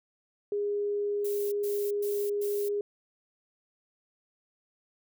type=tone; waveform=sine; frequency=409.8 Hz; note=G#4; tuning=23 cents flat; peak=-27 dBFS; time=0.52-2.81 s; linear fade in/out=2 ms
type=noise bursts; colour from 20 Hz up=violet; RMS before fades=-41 dBFS; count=4; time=1.24-2.69 s; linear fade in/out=10 ms; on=280 ms; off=110 ms
effects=none